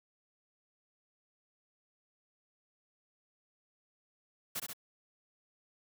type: noise with echo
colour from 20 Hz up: white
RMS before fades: -37 dBFS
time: 4.55-4.6 s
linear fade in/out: 10 ms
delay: 67 ms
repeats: 2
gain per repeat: -3 dB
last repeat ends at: 4.734 s
effects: high-pass 100 Hz 12 dB/octave